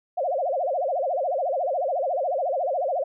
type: tone with vibrato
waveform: sine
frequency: 619 Hz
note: D#5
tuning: 9 cents flat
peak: -22 dBFS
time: 0.17-3.04 s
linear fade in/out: 10 ms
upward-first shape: sine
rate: 14 Hz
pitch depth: 300 cents each way
effects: none